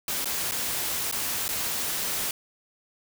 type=noise with dropouts; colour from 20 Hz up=white; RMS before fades=-29 dBFS; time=0.08-2.31 s; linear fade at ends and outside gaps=2 ms; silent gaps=0.246-0.256 / 0.512-0.519 / 1.114-1.124 / 1.481-1.489 s; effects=none